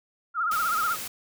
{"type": "tone with vibrato", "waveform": "sine", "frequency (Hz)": 1325, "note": "E6", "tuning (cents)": 9, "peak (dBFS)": -23, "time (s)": [0.34, 0.97], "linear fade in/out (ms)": 50, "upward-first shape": "sine", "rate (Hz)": 16, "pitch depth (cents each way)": 110}
{"type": "noise", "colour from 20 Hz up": "white", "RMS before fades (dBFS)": -35, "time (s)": [0.51, 1.08], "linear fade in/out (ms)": 5}
{"effects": []}